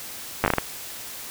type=slowing click train; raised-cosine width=0.5 ms; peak=-4 dBFS; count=7; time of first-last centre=0.44-0.583 s; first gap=9 ms; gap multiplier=1.39; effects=white hiss -37 dBFS RMS until 1.3 s